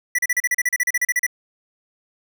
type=tone bursts; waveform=square; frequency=1962 Hz; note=B6; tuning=12 cents flat; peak=-17 dBFS; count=16; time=0.15-1.266 s; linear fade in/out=5 ms; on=36 ms; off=36 ms; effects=none